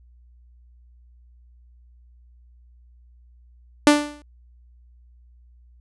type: tone with exponential decay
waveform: sawtooth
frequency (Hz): 294.5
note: D4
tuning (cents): +5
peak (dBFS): -4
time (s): 3.87-4.22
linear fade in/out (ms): 1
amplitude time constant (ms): 74
effects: added 60 Hz sine -49 dBFS peak until 5.8 s + resampled to 24000 Hz